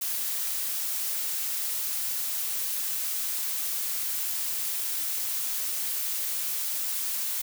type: noise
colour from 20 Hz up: blue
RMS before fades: -30 dBFS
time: 0.01-7.42 s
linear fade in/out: 10 ms
effects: none